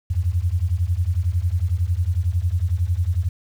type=beating tone pair; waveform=sine; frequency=82.41 / 93.41 Hz; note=E2 / F#2; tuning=0 / +17 cents; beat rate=11 Hz; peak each=-21 dBFS; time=0.1-3.29 s; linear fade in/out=10 ms; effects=8-bit